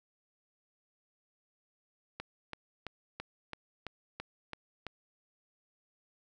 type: click train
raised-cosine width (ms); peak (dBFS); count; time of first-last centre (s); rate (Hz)
0.3; -23; 9; 2.2-4.867; 3
effects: none